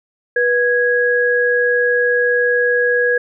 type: tone pair together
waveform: sine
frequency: 487.5 / 1656.9 Hz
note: B4 / G#6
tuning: -23 / -5 cents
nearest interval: octave + major sixth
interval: 2118 cents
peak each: -15 dBFS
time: 0.36-3.18 s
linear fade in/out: 5 ms
effects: none